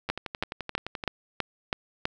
two click trains, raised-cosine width 0.3 ms, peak -17 / -10 dBFS, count 12 / 7, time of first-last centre 0.09-1.038 / 0.1-2.054 s, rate 11.6 / 3.07 Hz, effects none

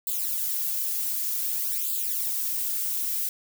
violet noise with flanger, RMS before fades -28 dBFS, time 0.07-3.29 s, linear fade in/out 2 ms, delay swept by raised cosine 0.25 to 3.25 ms, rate 0.54 Hz, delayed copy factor +0.95, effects none

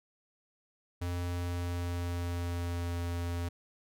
square tone with pitch glide, 88 to 86.34 Hz, F2 to F2, +14 to -19 cents, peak -33 dBFS, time 1.01-3.49 s, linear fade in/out 10 ms, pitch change -33 cents, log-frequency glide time 1.23-2.99 s, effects none

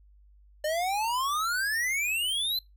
square exponential sweep, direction up, 596 to 4120 Hz, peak -27 dBFS, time 0.64-2.59 s, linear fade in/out 5 ms, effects noise-tail reverb RT60 0.2 s tail -24 dB re dry + added 50 Hz sine -54 dBFS peak until 2.76 s

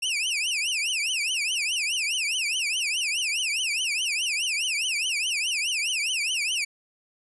sawtooth tone with vibrato, 2645 Hz, E7, 5 cents sharp, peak -21 dBFS, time 0.02-6.65 s, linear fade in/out 10 ms, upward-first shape triangle, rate 4.8 Hz, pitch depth 290 cents each way, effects resampled to 24000 Hz + 10-bit

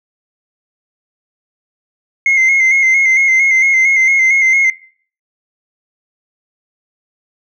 sine tone with vibrato, 2118 Hz, C7, 21 cents sharp, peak -6 dBFS, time 2.26-4.7 s, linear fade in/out 2 ms, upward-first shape square, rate 4.4 Hz, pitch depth 35 cents each way, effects noise-tail reverb RT60 0.5 s tail -22 dB re dry + tanh soft clip ceiling -6 dBFS

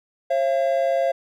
triangle tone pair together, 539 / 679.1 Hz, C#5 / F5, -49 / -49 cents, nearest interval major third, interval 400 cents, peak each -19 / -19 dBFS, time 0.3-1.12 s, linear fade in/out 10 ms, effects none

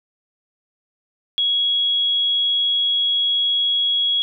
sine tone, 3327 Hz, G#7, 2 cents sharp, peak -16 dBFS, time 1.38-4.22 s, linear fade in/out 0 ms, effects none

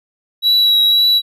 triangle tone with vibrato, 3899 Hz, B7, 23 cents flat, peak -8 dBFS, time 0.42-1.22 s, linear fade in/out 50 ms, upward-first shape triangle, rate 1.9 Hz, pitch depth 19 cents each way, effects none

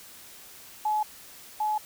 sine tone pair in turn, 852 / 852 Hz, G#5 / G#5, +44 / +44 cents, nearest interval unison, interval 0 cents, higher neither, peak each -23 / -24 dBFS, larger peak first, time 0.85-1.03 / 1.6-1.78 s, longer neither, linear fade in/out 5 ms, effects white hiss -48 dBFS RMS until 1.85 s

